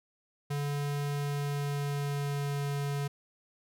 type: tone with pitch glide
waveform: square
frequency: 143.8 to 142.15 Hz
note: D3 to C#3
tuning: -36 to +44 cents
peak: -31 dBFS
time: 0.5-3.08 s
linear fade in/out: 10 ms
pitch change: -20 cents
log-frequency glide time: 1.11-2.73 s
effects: none